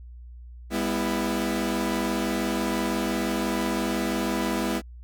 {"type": "chord", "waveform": "sawtooth", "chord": "E minor", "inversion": "first", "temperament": "equal with one note detuned", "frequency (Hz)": [201, 246.9, 329.6], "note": ["G3", "B3", "E4"], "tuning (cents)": [44, 0, 0], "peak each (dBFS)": -25, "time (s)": [0.7, 4.82], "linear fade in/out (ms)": 50, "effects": ["added 60 Hz sine -40 dBFS peak until 5.03 s"]}